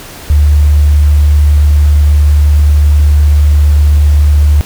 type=tone; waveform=sine; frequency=73.7 Hz; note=D2; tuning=7 cents sharp; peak=-3 dBFS; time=0.3-4.61 s; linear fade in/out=0 ms; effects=pink hiss -29 dBFS RMS until 4.65 s